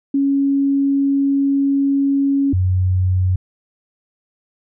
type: tone pair in turn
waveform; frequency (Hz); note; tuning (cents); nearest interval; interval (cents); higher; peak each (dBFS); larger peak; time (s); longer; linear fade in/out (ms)
sine; 277.2 / 92.31; C#4 / F#2; 0 / -4; octave + perfect fifth; 1904; first; -13; neither; 0.14-2.53 / 2.53-3.36; first; 5
effects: none